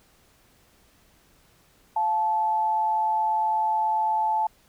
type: tone pair together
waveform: sine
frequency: 698.5 / 870.9 Hz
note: F5 / A5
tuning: 0 / -18 cents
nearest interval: major third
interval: 382 cents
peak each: -32 / -21 dBFS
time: 1.96-4.47 s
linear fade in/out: 5 ms
effects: pink hiss -60 dBFS RMS until 4.68 s